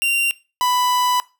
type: tone pair in turn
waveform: 45% pulse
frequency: 2767 / 992.8 Hz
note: F7 / B5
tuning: -17 / +9 cents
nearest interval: octave + tritone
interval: 1774 cents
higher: first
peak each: -16 dBFS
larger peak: neither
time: 0.02-0.31 / 0.61-1.2 s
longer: second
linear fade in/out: 0 ms
effects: noise-tail reverb RT60 0.3 s tail -20 dB re dry